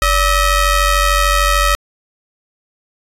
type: ring-modulated tone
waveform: sawtooth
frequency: 622.3 Hz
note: D#5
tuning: in tune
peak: -4 dBFS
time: 0.02-1.75 s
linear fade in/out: 0 ms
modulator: 669 Hz
effects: resampled to 32000 Hz